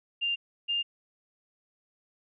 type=tone pair in turn; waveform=sine; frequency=2794 / 2807 Hz; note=F7 / F7; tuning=0 / +8 cents; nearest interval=unison; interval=8 cents; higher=second; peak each=-26 dBFS; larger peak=neither; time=0.21-0.36 / 0.68-0.83 s; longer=neither; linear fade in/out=20 ms; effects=none